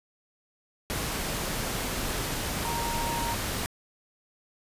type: tone in noise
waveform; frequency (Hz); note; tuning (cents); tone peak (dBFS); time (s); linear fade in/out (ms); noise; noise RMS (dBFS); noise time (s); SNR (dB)
sine; 932.3; A#5; 0; -31; 2.65-3.34; 0; pink; -31; 0.9-3.66; -3
effects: resampled to 32000 Hz